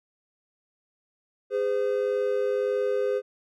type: tone pair together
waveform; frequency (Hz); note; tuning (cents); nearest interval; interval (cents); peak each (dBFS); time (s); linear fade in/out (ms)
triangle; 410 / 511.7; G#4 / C5; -22 / -39; major third; 383; -24; 1.5-3.22; 50
effects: none